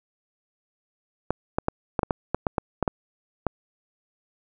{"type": "clicks", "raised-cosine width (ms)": 1, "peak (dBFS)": -8, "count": 12, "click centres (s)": [1.306, 1.585, 1.684, 1.992, 2.032, 2.108, 2.346, 2.468, 2.582, 2.827, 2.878, 3.467], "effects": []}